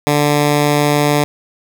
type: tone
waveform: 10% pulse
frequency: 146.83 Hz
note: D3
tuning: in tune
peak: -3 dBFS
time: 0.07-1.24 s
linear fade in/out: 0 ms
effects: none